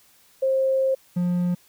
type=tone pair in turn; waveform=sine / triangle; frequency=531 / 177.2 Hz; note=C5 / F3; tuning=+25 / +25 cents; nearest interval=octave + perfect fifth; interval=1900 cents; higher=first; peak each=-18 / -18 dBFS; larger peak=neither; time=0.42-0.95 / 1.16-1.55 s; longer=first; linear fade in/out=10 ms; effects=white hiss -57 dBFS RMS until 1.68 s